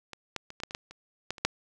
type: clicks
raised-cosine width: 0.2 ms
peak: -23 / -15 / -25 / -23 / -14 / -24 / -15 / -29 / -14 / -27 / -6 dBFS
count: 11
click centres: 0.133 / 0.363 / 0.504 / 0.602 / 0.635 / 0.709 / 0.749 / 0.91 / 1.306 / 1.382 / 1.45 s
effects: none